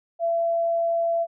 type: tone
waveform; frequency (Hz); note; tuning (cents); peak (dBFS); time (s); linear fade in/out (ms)
sine; 673; E5; +36; -20; 0.19-1.27; 50
effects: none